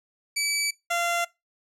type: tone pair in turn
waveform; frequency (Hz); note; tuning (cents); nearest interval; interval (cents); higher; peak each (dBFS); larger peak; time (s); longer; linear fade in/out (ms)
15% pulse; 2300 / 689.1; D7 / F5; -37 / -23; octave + major sixth; 2086; first; -17; neither; 0.36-0.71 / 0.9-1.25; neither; 10
effects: noise-tail reverb RT60 0.2 s tail -21 dB re dry + low-pass 12000 Hz 12 dB/octave